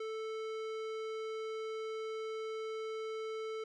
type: tone with tanh clipping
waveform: sine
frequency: 440 Hz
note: A4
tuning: in tune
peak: -40 dBFS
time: 0-3.64 s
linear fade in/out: 5 ms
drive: 18 dB
effects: none